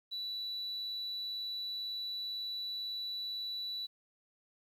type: tone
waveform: sine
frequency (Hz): 3951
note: B7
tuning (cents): 0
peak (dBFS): -35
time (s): 0.11-3.87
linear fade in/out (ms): 20
effects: tanh soft clip ceiling -34 dBFS + 11-bit